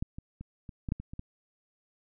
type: clicks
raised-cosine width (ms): 5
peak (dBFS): -19 / -28 / -29 / -30 / -22 / -16 / -27 / -29 / -25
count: 9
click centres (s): 0.025 / 0.185 / 0.41 / 0.692 / 0.888 / 0.921 / 1 / 1.135 / 1.194
effects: none